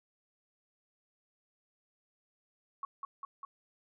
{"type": "tone with echo", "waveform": "sine", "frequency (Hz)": 1108.7, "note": "C#6", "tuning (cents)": 0, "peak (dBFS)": -35, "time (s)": [2.83, 2.85], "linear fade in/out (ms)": 2, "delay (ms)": 200, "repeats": 3, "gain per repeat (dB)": -2, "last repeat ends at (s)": 3.45, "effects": []}